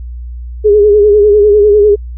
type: tone with vibrato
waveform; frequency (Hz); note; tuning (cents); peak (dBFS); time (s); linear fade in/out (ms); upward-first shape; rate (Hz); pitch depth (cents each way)
sine; 415.3; G#4; 0; -3; 0.64-1.96; 20; sine; 10; 52
effects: added 60 Hz sine -21 dBFS peak until 2.17 s